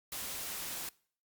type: noise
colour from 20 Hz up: white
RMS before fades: -40 dBFS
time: 0.12-0.89 s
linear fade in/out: 2 ms
effects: noise-tail reverb RT60 0.5 s tail -23 dB re dry + Opus 48 kbps